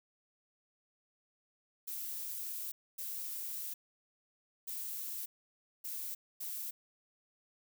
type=noise bursts at uneven times; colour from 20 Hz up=violet; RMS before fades=-41 dBFS; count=5; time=1.87-2.72 / 2.98-3.74 / 4.67-5.26 / 5.84-6.15 / 6.4-6.71 s; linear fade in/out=10 ms; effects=none